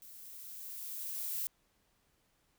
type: noise with level ramp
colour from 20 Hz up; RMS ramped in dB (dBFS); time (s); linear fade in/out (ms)
violet; -53 to -36; 0.02-1.47; 0
effects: pink hiss -74 dBFS RMS until 2.58 s